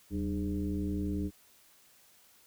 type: tone with frequency modulation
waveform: sine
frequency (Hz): 192.5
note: G3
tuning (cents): -31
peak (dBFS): -30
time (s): 0.1-1.31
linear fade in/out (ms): 50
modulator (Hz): 109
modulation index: 1.4
effects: white hiss -62 dBFS RMS until 2.46 s